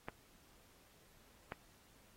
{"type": "clicks", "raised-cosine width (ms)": 0.5, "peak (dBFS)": -27, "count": 2, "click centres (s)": [0.085, 1.521], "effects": ["pink hiss -67 dBFS RMS until 2.16 s", "AAC 48 kbps"]}